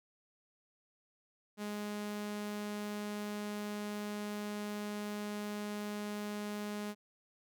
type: tone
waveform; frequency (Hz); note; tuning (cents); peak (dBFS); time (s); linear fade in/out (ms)
sawtooth; 207.9; G#3; +2; -34; 1.57-6.95; 50
effects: none